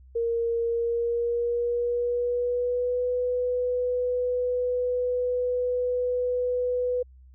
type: tone with pitch glide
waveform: sine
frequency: 465.2 to 495.7 Hz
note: A#4 to B4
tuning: -4 to +6 cents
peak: -23 dBFS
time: 0.15-7.03 s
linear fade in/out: 10 ms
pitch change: +110 cents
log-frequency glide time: 0.64-3.05 s
effects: added 64 Hz sine -48 dBFS peak until 7.34 s